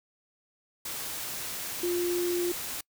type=tone in noise; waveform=sine; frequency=351.2 Hz; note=F4; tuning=10 cents sharp; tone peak=-26 dBFS; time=1.83-2.52 s; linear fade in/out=5 ms; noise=white; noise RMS=-36 dBFS; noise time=0.85-2.81 s; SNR=+7 dB; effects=noise-tail reverb RT60 0.1 s tail -26 dB re dry